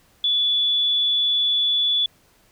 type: tone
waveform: sine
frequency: 3441 Hz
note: A7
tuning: 39 cents flat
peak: -17 dBFS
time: 0.24-2.06 s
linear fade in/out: 2 ms
effects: pink hiss -58 dBFS RMS until 2.51 s